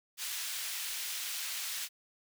pink high-pass noise, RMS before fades -38 dBFS, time 0.17-1.89 s, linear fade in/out 50 ms, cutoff 2500 Hz, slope 12 dB/octave, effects none

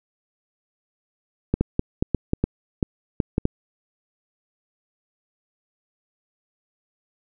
clicks, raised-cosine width 3 ms, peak -6 dBFS, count 11, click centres 1.54 / 1.61 / 1.794 / 2.025 / 2.147 / 2.334 / 2.44 / 2.828 / 3.202 / 3.381 / 3.454 s, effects none

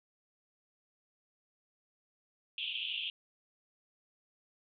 white band-pass noise, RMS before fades -38 dBFS, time 2.58-3.1 s, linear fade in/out 2 ms, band 2600 to 3400 Hz, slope 96 dB/octave, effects none

